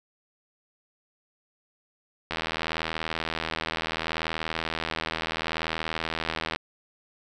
click train, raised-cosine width 0.3 ms, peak -12 dBFS, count 344, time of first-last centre 2.31-6.56 s, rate 80.7 Hz, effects none

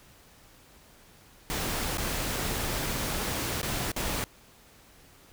pink noise with dropouts, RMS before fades -31 dBFS, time 1.5-4.24 s, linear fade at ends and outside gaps 0 ms, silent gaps 1.972-1.982 / 3.615-3.63 / 3.917-3.964 s, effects pink hiss -56 dBFS RMS until 5.32 s

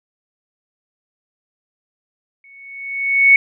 sine tone with exponential growth, 2217 Hz, C#7, in tune, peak -4 dBFS, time 2.44-3.36 s, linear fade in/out 2 ms, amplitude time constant 200 ms, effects none

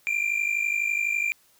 triangle tone pair together, 2361 / 2413 Hz, D7 / D7, +9 / +46 cents, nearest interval unison, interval 37 cents, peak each -24 / -25 dBFS, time 0.07-1.32 s, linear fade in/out 0 ms, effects white hiss -61 dBFS RMS until 1.59 s

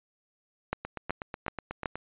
two click trains, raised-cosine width 0.5 ms, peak -20 / -13 dBFS, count 10 / 4, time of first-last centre 0.85-1.956 / 0.73-1.858 s, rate 8.14 / 2.66 Hz, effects resampled to 8000 Hz

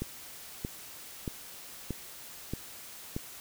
click train, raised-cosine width 3 ms, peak -20 dBFS, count 6, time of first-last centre 0.02-3.165 s, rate 1.59 Hz, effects white hiss -47 dBFS RMS until 3.4 s

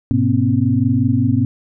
sine tone cluster, 103.4 / 124.5 / 242 / 267.2 Hz, G#2 / B2 / B3 / C4, -7 / +14 / -35 / +36 cents, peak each -18 dBFS, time 0.11-1.45 s, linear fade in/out 0 ms, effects none

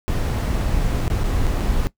brown noise with dropouts, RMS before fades -20 dBFS, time 0.08-1.87 s, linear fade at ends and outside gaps 0 ms, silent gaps 1.079-1.101 / 1.235-1.241 / 1.468-1.473 / 1.602-1.607 s, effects noise-tail reverb RT60 0.1 s tail -18 dB re dry

